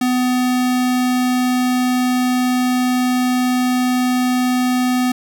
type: tone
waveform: square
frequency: 251 Hz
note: B3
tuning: 28 cents sharp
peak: -15 dBFS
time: 0.01-5.12 s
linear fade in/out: 5 ms
effects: none